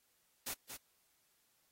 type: noise with echo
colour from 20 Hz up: white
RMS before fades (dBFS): -41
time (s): 0.46-0.54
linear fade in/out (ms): 10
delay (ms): 230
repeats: 1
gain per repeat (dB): -7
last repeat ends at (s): 0.77
effects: white hiss -75 dBFS RMS until 1.71 s + AAC 48 kbps